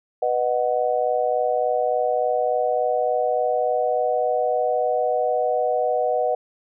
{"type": "chord", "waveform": "sine", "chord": "B major", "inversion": "none", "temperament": "just", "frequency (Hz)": [493.9, 617.4, 740.8], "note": ["B4", "D#5", "F#5"], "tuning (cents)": [0, -14, 2], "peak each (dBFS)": -23, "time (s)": [0.22, 6.35], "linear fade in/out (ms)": 5, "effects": []}